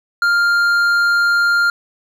sine tone with hard clipping, 1400 Hz, F6, 4 cents sharp, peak -13 dBFS, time 0.22-1.7 s, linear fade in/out 2 ms, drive 6 dB, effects none

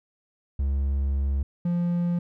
triangle tone pair in turn, 69 / 173.87 Hz, C#2 / F3, -7 / -7 cents, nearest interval octave + major third, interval 1600 cents, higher second, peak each -20 dBFS, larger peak neither, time 0.59-1.43 / 1.65-2.19 s, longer first, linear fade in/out 5 ms, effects none

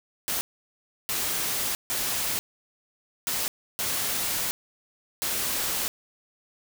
white noise bursts at uneven times, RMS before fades -28 dBFS, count 6, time 0.28-0.41 / 1.09-1.75 / 1.9-2.39 / 3.27-3.48 / 3.79-4.51 / 5.22-5.88 s, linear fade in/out 0 ms, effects none

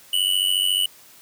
square tone with amplitude modulation, 2960 Hz, F#7, in tune, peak -15 dBFS, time 0.13-0.86 s, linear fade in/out 5 ms, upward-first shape sine, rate 94.1 Hz, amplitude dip 90%, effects white hiss -49 dBFS RMS until 1.21 s + high-pass 80 Hz 12 dB/octave

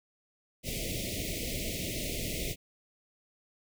pink band-stop noise, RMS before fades -35 dBFS, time 0.63-2.56 s, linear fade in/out 50 ms, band 670 to 2000 Hz, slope 96 dB/octave, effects none

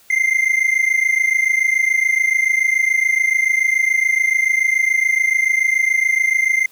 triangle tone pair together, 2078 / 2105 Hz, C7 / C7, -12 / +10 cents, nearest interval unison, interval 22 cents, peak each -15 dBFS, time 0.1-6.66 s, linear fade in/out 5 ms, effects white hiss -51 dBFS RMS until 6.71 s + high-pass 60 Hz 12 dB/octave

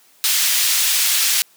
pink high-pass noise, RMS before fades -17 dBFS, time 0.24-1.42 s, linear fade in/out 0 ms, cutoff 3000 Hz, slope 12 dB/octave, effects white hiss -53 dBFS RMS until 1.56 s + high-pass 200 Hz 12 dB/octave

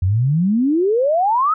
sine exponential sweep, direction up, 86.4 to 1318.5 Hz, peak -13 dBFS, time 0.02-1.54 s, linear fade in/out 5 ms, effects none

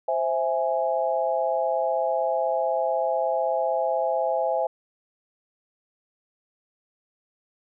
sine chord, C augmented, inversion none, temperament equal, 523.3 / 659.3 / 830.6 Hz, C5 / E5 / G#5, 0 / 0 / 0 cents, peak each -26 / -25 / -27 dBFS, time 0.08-4.67 s, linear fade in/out 5 ms, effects none

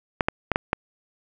clicks, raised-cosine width 0.5 ms, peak -5 dBFS, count 5, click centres 0.208 / 0.285 / 0.517 / 0.559 / 0.731 s, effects none

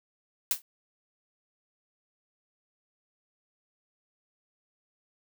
blue noise with exponential decay, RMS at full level -22 dBFS, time 0.51-0.62 s, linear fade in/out 1 ms, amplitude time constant 23 ms, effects none

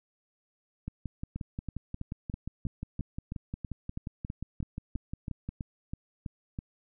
two click trains, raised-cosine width 5 ms, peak -23 / -23 dBFS, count 27 / 17, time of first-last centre 0.88-5.49 / 1.36-6.589 s, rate 5.64 / 3.06 Hz, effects none

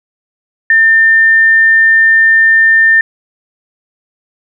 sine tone, 1800 Hz, A6, 39 cents sharp, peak -4 dBFS, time 0.7-3.01 s, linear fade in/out 2 ms, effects none

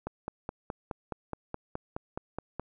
click train, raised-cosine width 1 ms, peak -20 dBFS, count 13, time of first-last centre 0.07-2.596 s, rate 4.75 Hz, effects none

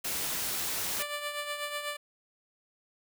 white noise, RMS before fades -33 dBFS, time 0.04-1.03 s, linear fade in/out 10 ms
10% pulse tone with tremolo, 587 Hz, D5, 1 cent flat, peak -23 dBFS, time 0.99-1.97 s, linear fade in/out 10 ms, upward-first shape triangle, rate 8.1 Hz, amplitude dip 60%
effects none

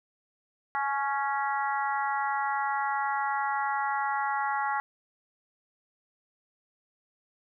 harmonic tone with a mistuned harmonic, 277.2 Hz, C#4, in tune, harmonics 3 / 4 / 5 / 6 / 7, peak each -29 / -33 / -34 / -38 / -37 dBFS, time 0.75-4.8 s, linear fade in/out 0 ms, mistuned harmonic 3, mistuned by +17 cents, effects none

